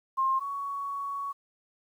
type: tone pair in turn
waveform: sine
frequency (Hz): 1063 / 1118.4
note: C6 / C#6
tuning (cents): +27 / +15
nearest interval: minor second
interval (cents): 88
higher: second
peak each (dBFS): -23 / -31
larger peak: first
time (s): 0.17-0.4 / 0.4-1.33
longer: second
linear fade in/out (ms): 20
effects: 10-bit